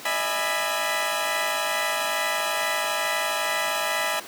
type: chord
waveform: 15% pulse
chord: E major seventh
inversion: third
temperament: equal with one note detuned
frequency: 607 / 659.3 / 830.6 / 987.8 Hz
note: D#5 / E5 / G#5 / B5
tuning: -43 / 0 / 0 / 0 cents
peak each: -23 dBFS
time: 0.05-4.2 s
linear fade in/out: 5 ms
effects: pink hiss -39 dBFS RMS until 4.27 s + high-pass 300 Hz 12 dB/octave